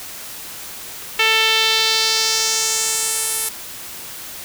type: tone with band-pass filter sweep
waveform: sawtooth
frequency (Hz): 443.4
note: A4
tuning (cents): +13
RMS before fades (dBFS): -18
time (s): 1.19-3.49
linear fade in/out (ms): 5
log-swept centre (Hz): 2700 to 11000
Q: 2.2
effects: white hiss -33 dBFS RMS until 4.44 s